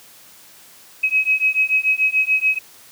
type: beating tone pair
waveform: sine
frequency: 2544 / 2550.9 Hz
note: D#7 / D#7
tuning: +38 / +43 cents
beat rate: 6.9 Hz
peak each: -18 dBFS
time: 1.03-2.59 s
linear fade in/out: 10 ms
effects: white hiss -46 dBFS RMS until 2.91 s + high-pass 80 Hz 12 dB/octave